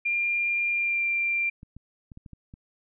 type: tone with pitch glide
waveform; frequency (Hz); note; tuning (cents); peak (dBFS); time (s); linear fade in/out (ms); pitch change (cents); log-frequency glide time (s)
sine; 2397 to 2372; D7 to D7; +35 to +17; -23; 0.05-1.5; 10; -18; 0.74-1.04
type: clicks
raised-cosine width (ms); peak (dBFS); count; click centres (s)
5; -31; 7; 1.631 / 1.766 / 2.118 / 2.174 / 2.262 / 2.333 / 2.539
effects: none